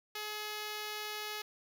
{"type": "tone", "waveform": "5% pulse", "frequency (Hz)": 423.2, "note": "G#4", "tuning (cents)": 33, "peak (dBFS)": -27, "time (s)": [0.15, 1.42], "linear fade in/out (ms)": 5, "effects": []}